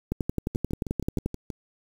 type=two click trains; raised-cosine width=3 ms; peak=-13 / -20 dBFS; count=14 / 7; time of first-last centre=0.12-1.26 / 0.55-1.502 s; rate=11.4 / 6.3 Hz; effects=7-bit